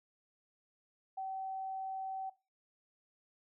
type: tone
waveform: sine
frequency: 766 Hz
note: G5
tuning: 40 cents flat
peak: -37 dBFS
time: 1.17-2.3 s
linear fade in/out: 10 ms
effects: noise-tail reverb RT60 0.3 s tail -20 dB re dry